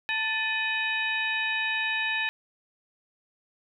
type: tone cluster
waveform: sine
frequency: 889 / 1757 / 2501 / 3001 / 3785 Hz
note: A5 / A6 / D#7 / F#7 / A#7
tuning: +18 / -3 / +8 / +24 / +26 cents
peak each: -36 / -29 / -29 / -37 / -36 dBFS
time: 0.09-2.29 s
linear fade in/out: 0 ms
effects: none

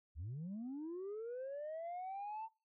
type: linear sweep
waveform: sine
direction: up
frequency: 65.5 to 905 Hz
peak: -40 dBFS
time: 0.15-2.49 s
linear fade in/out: 50 ms
effects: noise-tail reverb RT60 0.3 s tail -22 dB re dry + tanh soft clip ceiling -40 dBFS

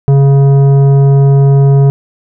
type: tone with tanh clipping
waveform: triangle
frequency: 138.59 Hz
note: C#3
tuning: in tune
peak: -5 dBFS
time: 0.08-1.9 s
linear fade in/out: 0 ms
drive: 15 dB
effects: none

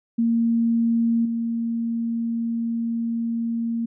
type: tone with level steps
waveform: sine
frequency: 231 Hz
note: A#3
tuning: 16 cents flat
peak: -17 / -22 dBFS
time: 0.18-3.86 s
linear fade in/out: 10 ms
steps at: 1.25 s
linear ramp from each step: 5 ms
effects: none

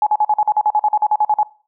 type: tone bursts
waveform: sine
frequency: 846 Hz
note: G#5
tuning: 32 cents sharp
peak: -11 dBFS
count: 16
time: 0.02-1.431 s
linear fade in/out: 2 ms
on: 46 ms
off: 45 ms
effects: noise-tail reverb RT60 0.4 s tail -21 dB re dry

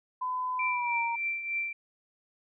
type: tone with pitch glide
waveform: sine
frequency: 1010 to 931.5 Hz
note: B5 to A#5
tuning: +39 to -2 cents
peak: -29 dBFS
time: 0.21-1.16 s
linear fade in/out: 10 ms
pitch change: -141 cents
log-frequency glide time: 0.67-1 s
type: tone with tremolo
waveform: sine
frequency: 2349 Hz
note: D7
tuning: in tune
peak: -27 dBFS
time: 0.59-1.73 s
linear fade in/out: 5 ms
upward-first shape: triangle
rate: 3.3 Hz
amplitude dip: 65%
effects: none

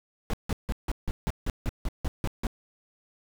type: noise bursts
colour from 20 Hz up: brown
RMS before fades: -27 dBFS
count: 12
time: 0.3-2.468 s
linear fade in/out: 0 ms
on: 34 ms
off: 160 ms
effects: none

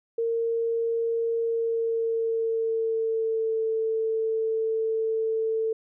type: tone with pitch glide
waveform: sine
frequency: 459.8 to 444.7 Hz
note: A#4 to A4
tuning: -24 to +18 cents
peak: -23 dBFS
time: 0.18-5.73 s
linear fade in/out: 5 ms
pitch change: -58 cents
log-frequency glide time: 1.39-3.63 s
effects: none

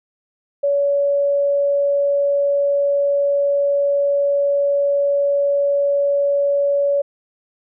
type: tone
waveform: sine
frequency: 566 Hz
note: C#5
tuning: 36 cents sharp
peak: -14 dBFS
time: 0.63-7.02 s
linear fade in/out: 10 ms
effects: none

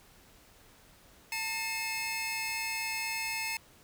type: tone cluster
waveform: sawtooth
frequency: 899 / 2142 / 2593 Hz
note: A5 / C7 / E7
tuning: +37 / +40 / -29 cents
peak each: -36 / -34 / -32 dBFS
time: 1.32-3.57 s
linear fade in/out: 2 ms
effects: pink hiss -59 dBFS RMS until 3.83 s

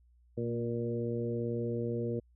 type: harmonic tone with a mistuned harmonic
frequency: 118.2 Hz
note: A#2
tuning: 24 cents sharp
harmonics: 1 / 2 / 3 / 4 / 5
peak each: -36 / -37 / -38 / -36 / -46 dBFS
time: 0.37-2.2 s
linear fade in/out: 10 ms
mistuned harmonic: 2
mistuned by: -20 cents
effects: added 60 Hz sine -61 dBFS peak until 2.35 s

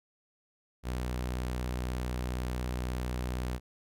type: tone with vibrato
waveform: sawtooth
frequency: 62 Hz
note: B1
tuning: 7 cents sharp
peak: -28 dBFS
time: 0.83-3.6 s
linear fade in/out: 50 ms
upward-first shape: triangle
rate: 17 Hz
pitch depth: 40 cents each way
effects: none

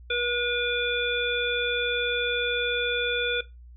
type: harmonic tone with a mistuned harmonic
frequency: 483.1 Hz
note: B4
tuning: 38 cents flat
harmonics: 1 / 3 / 5 / 7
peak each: -29 / -29 / -29 / -29 dBFS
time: 0.1-3.41 s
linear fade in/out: 5 ms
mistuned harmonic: 7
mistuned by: +45 cents
effects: noise-tail reverb RT60 0.2 s tail -17 dB re dry + added 60 Hz sine -44 dBFS peak until 3.76 s

